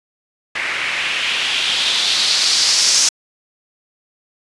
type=noise with low-pass filter sweep; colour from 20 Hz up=blue; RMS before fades=-17 dBFS; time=0.55-3.09 s; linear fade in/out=5 ms; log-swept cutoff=2000 to 6000 Hz; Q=2.8; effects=resampled to 24000 Hz